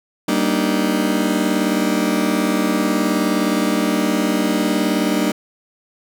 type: chord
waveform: 35% pulse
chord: Eb major seventh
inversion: first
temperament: just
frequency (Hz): 194.45 / 233.3 / 291.7 / 311.1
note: G3 / Bb3 / D4 / Eb4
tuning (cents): -14 / +2 / -12 / 0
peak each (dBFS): -20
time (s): 0.28-5.32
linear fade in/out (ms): 5
effects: none